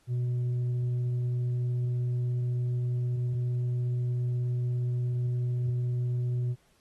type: tone with tanh clipping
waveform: sine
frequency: 122.9 Hz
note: B2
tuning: 8 cents flat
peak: -27 dBFS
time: 0.07-6.56 s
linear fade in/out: 50 ms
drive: 3 dB
effects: pink hiss -67 dBFS RMS until 6.8 s + AAC 32 kbps